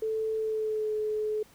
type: tone with pitch glide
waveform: sine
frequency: 439.5 to 428 Hz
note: A4 to A4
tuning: -2 to -48 cents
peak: -27 dBFS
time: 0.02-1.43 s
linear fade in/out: 5 ms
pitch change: -46 cents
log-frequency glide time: 0.37-0.93 s
effects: pink hiss -58 dBFS RMS until 1.54 s